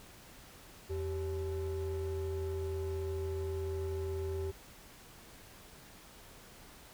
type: ring-modulated tone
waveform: triangle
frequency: 236.1 Hz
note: A#3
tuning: 22 cents sharp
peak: -29 dBFS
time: 0.89-4.52 s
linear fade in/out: 20 ms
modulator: 152 Hz
effects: pink hiss -55 dBFS RMS until 6.93 s